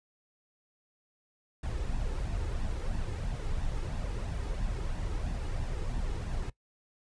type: noise with flanger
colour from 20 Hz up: brown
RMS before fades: -33 dBFS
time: 1.63-6.5 s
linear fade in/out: 5 ms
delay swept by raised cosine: 1.1 to 2.4 ms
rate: 3 Hz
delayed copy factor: +0.5
effects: noise-tail reverb RT60 0.1 s tail -20 dB re dry + resampled to 22050 Hz